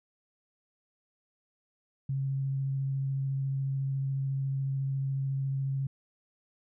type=tone with vibrato; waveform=sine; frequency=135.9 Hz; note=C#3; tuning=34 cents flat; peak=-28 dBFS; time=2.09-5.87 s; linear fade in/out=5 ms; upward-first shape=sine; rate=14 Hz; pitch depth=10 cents each way; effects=none